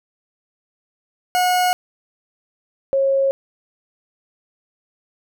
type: tone pair in turn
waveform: 40% pulse / sine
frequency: 726 / 543.9 Hz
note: F#5 / C#5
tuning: -33 / -33 cents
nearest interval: perfect fourth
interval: 500 cents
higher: first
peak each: -14 dBFS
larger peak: neither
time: 1.35-1.73 / 2.93-3.31 s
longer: neither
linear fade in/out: 0 ms
effects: none